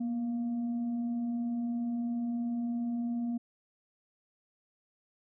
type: tone with frequency modulation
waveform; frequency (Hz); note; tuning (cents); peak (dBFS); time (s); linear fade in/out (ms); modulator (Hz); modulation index
sine; 238; A#3; +36; -30; 0-3.38; 10; 459; 0.2
effects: none